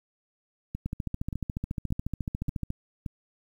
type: two click trains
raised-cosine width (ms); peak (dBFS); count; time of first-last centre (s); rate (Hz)
5; -20 / -18; 5 / 27; 0.75-3.062 / 0.86-2.704; 1.73 / 14.1
effects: 9-bit